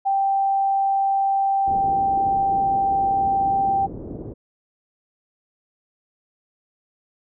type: tone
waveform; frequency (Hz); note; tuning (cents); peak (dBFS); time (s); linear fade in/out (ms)
sine; 784; G5; 0; -17; 0.05-3.87; 20
type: low-pass noise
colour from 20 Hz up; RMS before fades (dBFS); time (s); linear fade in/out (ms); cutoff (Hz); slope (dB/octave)
white; -34; 1.66-4.34; 20; 440; 24
effects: none